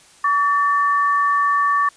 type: tone pair together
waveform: sine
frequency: 1141.2 / 1786 Hz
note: C#6 / A6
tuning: +50 / +25 cents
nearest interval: minor sixth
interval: 775 cents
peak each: -15 / -22 dBFS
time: 0.24-1.89 s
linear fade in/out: 5 ms
effects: white hiss -49 dBFS RMS until 1.96 s + resampled to 22050 Hz